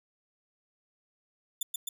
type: tone with echo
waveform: 10% pulse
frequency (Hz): 3520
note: A7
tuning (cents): 0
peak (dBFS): -21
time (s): 1.61-1.63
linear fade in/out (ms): 5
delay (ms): 130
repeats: 2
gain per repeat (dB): -2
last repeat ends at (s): 1.89
effects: none